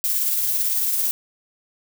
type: noise with tremolo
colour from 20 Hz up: violet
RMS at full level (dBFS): -20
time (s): 0.04-1.11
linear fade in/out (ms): 0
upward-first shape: triangle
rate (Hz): 18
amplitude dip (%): 35
effects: none